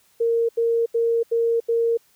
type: tone bursts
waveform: sine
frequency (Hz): 462.8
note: A#4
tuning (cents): -13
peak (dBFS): -17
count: 5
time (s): 0.2-1.974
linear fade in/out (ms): 10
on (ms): 290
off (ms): 81
effects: white hiss -60 dBFS RMS until 2.15 s